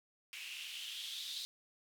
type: noise with band-pass filter sweep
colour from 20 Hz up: blue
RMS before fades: -45 dBFS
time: 0.33-1.45 s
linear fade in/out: 0 ms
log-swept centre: 2500 to 3900 Hz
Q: 5.5
effects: none